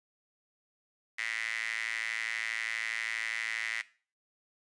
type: tone with high-pass filter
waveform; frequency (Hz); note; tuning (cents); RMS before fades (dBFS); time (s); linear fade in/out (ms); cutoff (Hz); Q
sawtooth; 112.4; A2; +37; -35; 1.18-3.82; 10; 2000; 8.1
effects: noise-tail reverb RT60 0.4 s tail -18 dB re dry + resampled to 22050 Hz

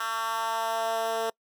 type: tone with high-pass filter sweep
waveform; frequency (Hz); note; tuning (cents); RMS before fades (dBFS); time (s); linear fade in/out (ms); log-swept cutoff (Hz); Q
10% pulse; 225.7; A3; +44; -29; 0-1.3; 5; 1300 to 490; 2.6
effects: noise-tail reverb RT60 0.1 s tail -25 dB re dry

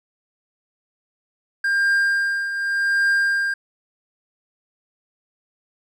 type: tone with tremolo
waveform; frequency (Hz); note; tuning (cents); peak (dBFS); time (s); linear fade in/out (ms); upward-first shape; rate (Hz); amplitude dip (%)
triangle; 1600; G6; +35; -13; 1.64-3.54; 5; triangle; 0.86; 65
effects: none

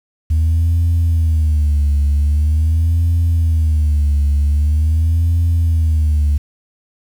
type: tone with vibrato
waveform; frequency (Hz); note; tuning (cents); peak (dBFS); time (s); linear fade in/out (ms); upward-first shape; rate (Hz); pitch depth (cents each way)
sine; 77.78; D#2; 0; -9; 0.3-6.38; 10; sine; 0.44; 140
effects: tanh soft clip ceiling -9 dBFS + 7-bit

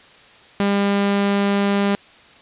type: tone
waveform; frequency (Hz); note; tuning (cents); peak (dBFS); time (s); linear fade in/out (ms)
sawtooth; 200.5; G3; +39; -12; 0.6-1.95; 0
effects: white hiss -47 dBFS RMS until 2.41 s + resampled to 8000 Hz

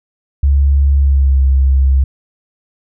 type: tone with pitch glide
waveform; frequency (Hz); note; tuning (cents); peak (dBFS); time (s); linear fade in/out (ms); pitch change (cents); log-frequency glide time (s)
sine; 69.8 to 66.96; C#2 to C2; +13 to +41; -7; 0.43-2.04; 5; -72; 0.97-1.4
effects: none

